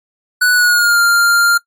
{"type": "tone with pitch glide", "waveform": "square", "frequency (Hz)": [1480, 1396.9], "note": ["F#6", "F6"], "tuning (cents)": [0, 0], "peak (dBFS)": -9, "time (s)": [0.41, 1.58], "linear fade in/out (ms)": 10, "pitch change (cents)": -100, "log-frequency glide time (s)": [0.53, 1], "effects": ["noise-tail reverb RT60 0.1 s tail -21 dB re dry", "MP3 64 kbps"]}